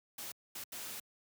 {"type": "noise bursts at uneven times", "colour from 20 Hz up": "white", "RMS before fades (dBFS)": -44, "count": 3, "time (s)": [[0.18, 0.32], [0.55, 0.64], [0.72, 1]], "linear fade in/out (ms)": 5, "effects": ["high-pass 80 Hz 12 dB/octave"]}